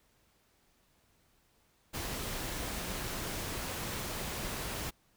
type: noise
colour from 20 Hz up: pink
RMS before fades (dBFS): -38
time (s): 1.93-4.91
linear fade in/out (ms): 20
effects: pink hiss -70 dBFS RMS until 5.16 s